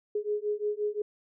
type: beating tone pair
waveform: sine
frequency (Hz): 415.3 / 421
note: G#4 / G#4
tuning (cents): 0 / +24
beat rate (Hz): 5.7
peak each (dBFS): -31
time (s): 0.15-1.02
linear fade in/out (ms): 5
effects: none